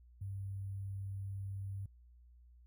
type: tone with sample-and-hold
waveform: sine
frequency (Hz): 98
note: G2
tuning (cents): 0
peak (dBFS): -39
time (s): 0.21-1.86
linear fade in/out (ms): 5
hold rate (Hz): 11025
effects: added 60 Hz sine -58 dBFS peak until 2.66 s